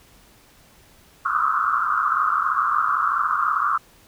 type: band-pass noise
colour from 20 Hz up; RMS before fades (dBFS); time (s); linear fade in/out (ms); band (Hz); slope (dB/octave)
pink; -21; 1.25-3.78; 10; 1100 to 1400; 96
effects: pink hiss -53 dBFS RMS until 4.07 s